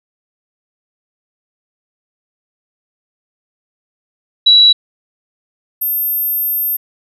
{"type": "tone pair in turn", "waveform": "sine", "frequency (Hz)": [3915, 13275], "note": ["B7", "G#9"], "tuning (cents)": [-16, -2], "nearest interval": "octave + major sixth", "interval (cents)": 2114, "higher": "second", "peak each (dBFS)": [-4, -14], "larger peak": "first", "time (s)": [[4.46, 4.73], [5.81, 6.77]], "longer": "second", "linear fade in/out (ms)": 10, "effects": []}